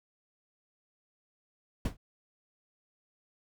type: noise with exponential decay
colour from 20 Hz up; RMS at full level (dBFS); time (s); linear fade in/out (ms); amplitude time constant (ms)
brown; -23; 1.85-1.97; 5; 25
effects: none